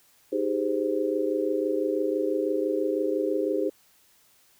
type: chord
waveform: sine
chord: Ab major seventh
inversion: second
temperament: just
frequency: 311.5 / 389.3 / 415.3 / 519.1 Hz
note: Eb4 / G4 / Ab4 / C5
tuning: +2 / -12 / 0 / -14 cents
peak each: -29 dBFS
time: 0.32-3.7 s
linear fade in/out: 10 ms
effects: white hiss -61 dBFS RMS until 4.59 s